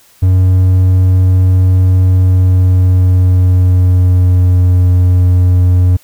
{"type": "tone with pitch glide", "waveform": "triangle", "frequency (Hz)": [92.5, 90.28], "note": ["F#2", "F#2"], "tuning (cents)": [0, -42], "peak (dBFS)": -3, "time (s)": [0.22, 5.97], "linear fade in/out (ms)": 10, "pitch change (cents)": -42, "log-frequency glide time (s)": [2.04, 4.79], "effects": ["white hiss -46 dBFS RMS until 6.03 s"]}